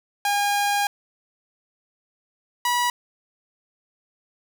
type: tone pair in turn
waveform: sawtooth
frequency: 813 / 972.1 Hz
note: G#5 / B5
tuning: -37 / -28 cents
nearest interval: minor third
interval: 309 cents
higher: second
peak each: -16 dBFS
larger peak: neither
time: 0.25-0.87 / 2.65-2.9 s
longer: first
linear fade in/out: 2 ms
effects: none